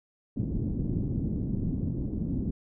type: low-pass noise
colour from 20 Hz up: white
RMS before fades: -30 dBFS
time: 0.36-2.51 s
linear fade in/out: 10 ms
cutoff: 260 Hz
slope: 24 dB/octave
effects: none